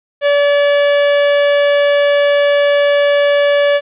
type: tone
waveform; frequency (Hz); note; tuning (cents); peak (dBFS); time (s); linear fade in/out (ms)
45% pulse; 574; D5; -40; -9; 0.21-3.81; 50
effects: resampled to 8000 Hz + 8-bit